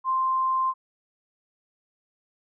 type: tone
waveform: sine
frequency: 1046.5 Hz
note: C6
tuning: in tune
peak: -21 dBFS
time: 0.04-0.74 s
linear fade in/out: 50 ms
effects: none